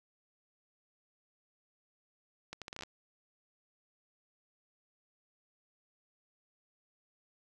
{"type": "accelerating click train", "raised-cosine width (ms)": 0.2, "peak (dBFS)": -25, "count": 9, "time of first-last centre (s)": [2.53, 2.835], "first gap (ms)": 87, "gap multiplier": 0.74, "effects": []}